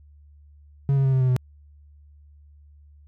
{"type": "tone with pitch steps", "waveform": "triangle", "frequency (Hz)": [138.59, 136.05, 133.56, 131.11, 128.71, 126.36], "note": ["C#3", "C#3", "C3", "C3", "C3", "B2"], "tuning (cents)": [0, -32, 36, 4, -28, 40], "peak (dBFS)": -15, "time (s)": [0.89, 1.364], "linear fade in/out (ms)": 0, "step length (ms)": 79, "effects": ["added 73 Hz sine -48 dBFS peak until 3.07 s"]}